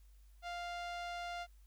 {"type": "tone with low-pass filter", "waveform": "sawtooth", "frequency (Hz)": 698.5, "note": "F5", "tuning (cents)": 0, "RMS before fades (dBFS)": -43, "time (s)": [0.42, 1.47], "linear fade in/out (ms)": 50, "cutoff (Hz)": 4600, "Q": 0.8, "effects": ["added 50 Hz sine -58 dBFS peak until 1.66 s", "white hiss -75 dBFS RMS until 1.66 s"]}